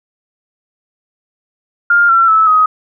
sine tone with pitch steps, 1405 / 1354.8 / 1306.4 / 1259.7 Hz, F6 / E6 / E6 / D#6, +10 / +47 / -16 / +21 cents, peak -6 dBFS, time 1.9-2.66 s, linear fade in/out 5 ms, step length 190 ms, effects none

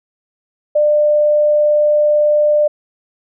sine tone, 597 Hz, D5, 28 cents sharp, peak -9 dBFS, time 0.75-2.68 s, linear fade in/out 10 ms, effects none

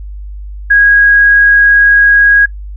sine tone, 1647 Hz, G#6, 15 cents flat, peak -3 dBFS, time 0.7-2.46 s, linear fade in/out 10 ms, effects noise-tail reverb RT60 0.1 s tail -19 dB re dry + added 50 Hz sine -22 dBFS peak until 2.76 s

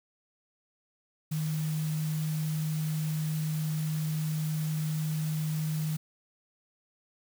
sine tone in noise, 155.2 Hz, D#3, 4 cents flat, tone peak -28 dBFS, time 1.31-5.97 s, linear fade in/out 10 ms, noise white, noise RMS -44 dBFS, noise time 1.31-5.97 s, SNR +13 dB, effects none

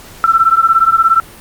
sine beating tone pair, 1329 / 1346 Hz, E6 / E6, +14 / +36 cents, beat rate 17 Hz, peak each -10 dBFS, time 0.24-1.2 s, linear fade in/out 0 ms, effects pink hiss -36 dBFS RMS until 1.4 s + Opus 48 kbps

